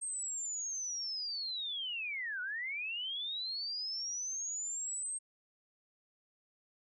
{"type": "linear two-way sweep", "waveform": "sine", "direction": "down then up", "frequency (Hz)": [8470, 1436, 8470], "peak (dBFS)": -36, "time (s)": [0.01, 5.19], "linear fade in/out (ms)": 20, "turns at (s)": 2.41, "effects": []}